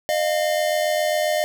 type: tone pair together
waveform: square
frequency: 611.1 / 698.5 Hz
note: D#5 / F5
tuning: -31 / 0 cents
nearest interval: major second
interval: 231 cents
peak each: -21 / -25 dBFS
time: 0.09-1.44 s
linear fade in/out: 0 ms
effects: none